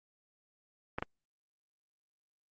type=clicks; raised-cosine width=0.5 ms; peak=-18 dBFS; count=2; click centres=0.985 / 1.025 s; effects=Opus 24 kbps